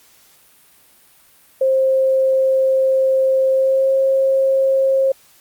sine tone with pitch glide, 529 to 535.8 Hz, C5 to C5, +19 to +41 cents, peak -12 dBFS, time 1.61-5.12 s, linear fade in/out 5 ms, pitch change +22 cents, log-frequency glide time 3.52-3.92 s, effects white hiss -51 dBFS RMS until 5.4 s + Opus 48 kbps

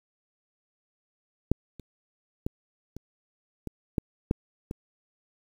clicks, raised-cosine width 3 ms, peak -8 / -30 / -16 / -26 / -21 / -12 / -9 / -20 dBFS, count 8, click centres 1.516 / 1.797 / 2.465 / 2.966 / 3.673 / 3.982 / 4.311 / 4.711 s, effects 8-bit

